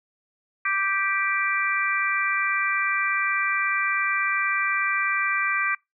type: harmonic tone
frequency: 391.8 Hz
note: G4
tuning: 1 cent flat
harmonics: 3 / 4 / 5 / 6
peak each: -27 / -27 / -27 / -27 dBFS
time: 0.65-5.75 s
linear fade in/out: 5 ms
effects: noise-tail reverb RT60 0.2 s tail -26 dB re dry